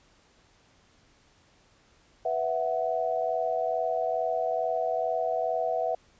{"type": "chord", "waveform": "sine", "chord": "B suspended fourth", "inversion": "none", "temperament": "just", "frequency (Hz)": [493.9, 658.5, 740.8], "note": ["B4", "E5", "F#5"], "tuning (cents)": [0, -2, 2], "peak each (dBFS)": [-32, -28, -30], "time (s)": [2.25, 5.95], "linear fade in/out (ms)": 5, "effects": ["pink hiss -62 dBFS RMS until 6.19 s", "resampled to 16000 Hz"]}